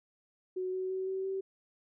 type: tone with pitch steps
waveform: sine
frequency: 370 / 373.7 / 377.3 / 381.1 / 384.8 Hz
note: F#4 / F#4 / F#4 / G4 / G4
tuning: 0 / +17 / +34 / -49 / -32 cents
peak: -32 dBFS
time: 0.56-1.41 s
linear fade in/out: 10 ms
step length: 170 ms
effects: none